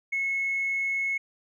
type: tone with tanh clipping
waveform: triangle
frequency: 2186 Hz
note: C#7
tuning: 25 cents flat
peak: -25 dBFS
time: 0.12-1.18 s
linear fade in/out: 10 ms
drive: 4 dB
effects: none